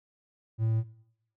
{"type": "tone", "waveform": "triangle", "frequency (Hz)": 111.8, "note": "A2", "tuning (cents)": 28, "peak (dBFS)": -22, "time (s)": [0.58, 0.84], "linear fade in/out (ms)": 50, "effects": ["noise-tail reverb RT60 0.8 s tail -20 dB re dry"]}